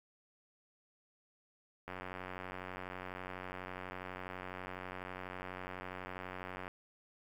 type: click train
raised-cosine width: 0.5 ms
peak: -28 dBFS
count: 443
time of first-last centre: 1.88-6.679 s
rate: 92.1 Hz
effects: 10-bit